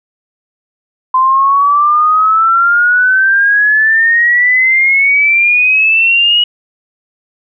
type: exponential sweep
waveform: sine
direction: up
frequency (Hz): 1029 to 2917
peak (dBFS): -6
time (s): 1.14-6.44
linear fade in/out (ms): 5
effects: none